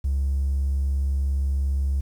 triangle tone, 68.6 Hz, C#2, 17 cents flat, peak -17 dBFS, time 0.04-2.01 s, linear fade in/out 10 ms, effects tanh soft clip ceiling -17 dBFS + 9-bit

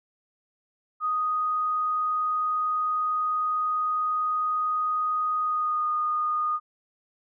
sine tone with pitch glide, 1244.5 to 1228.1 Hz, D#6 to D#6, 0 to -23 cents, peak -23 dBFS, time 1-6.6 s, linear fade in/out 50 ms, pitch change -23 cents, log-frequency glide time 5.41-5.88 s, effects none

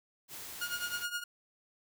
white noise, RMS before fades -45 dBFS, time 0.28-1.07 s, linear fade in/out 50 ms
sawtooth tone with tremolo, 1430 Hz, F6, 41 cents sharp, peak -28 dBFS, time 0.61-1.24 s, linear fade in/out 5 ms, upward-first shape triangle, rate 9.6 Hz, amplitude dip 85%
effects none

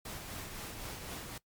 pink noise with tremolo, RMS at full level -42 dBFS, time 0.05-1.38 s, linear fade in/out 5 ms, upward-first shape sine, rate 3.9 Hz, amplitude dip 35%, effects noise-tail reverb RT60 0.1 s tail -20 dB re dry + MP3 96 kbps

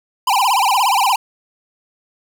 square tone with vibrato, 894 Hz, A5, 27 cents sharp, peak -13 dBFS, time 0.27-1.16 s, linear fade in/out 5 ms, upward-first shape sine, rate 17 Hz, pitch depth 260 cents each way, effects none

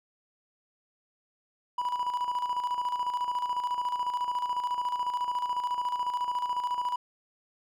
triangle tone with tremolo, 982 Hz, B5, 10 cents flat, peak -24 dBFS, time 1.78-6.96 s, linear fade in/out 5 ms, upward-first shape square, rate 14 Hz, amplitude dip 55%, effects none

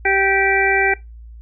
harmonic tone, 389.7 Hz, G4, 10 cents flat, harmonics 1 / 2 / 4 / 5 / 6, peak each -20 / -20 / -20 / -20 / -20 dBFS, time 0.05-0.94 s, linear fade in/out 5 ms, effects noise-tail reverb RT60 0.2 s tail -20 dB re dry + added 57 Hz sine -35 dBFS peak until 1.41 s

